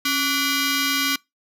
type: ring-modulated tone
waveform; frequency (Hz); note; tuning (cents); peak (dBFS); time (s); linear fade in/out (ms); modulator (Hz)
10% pulse; 873; A5; -14; -8; 0.05-1.16; 5; 599
effects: noise-tail reverb RT60 0.2 s tail -25 dB re dry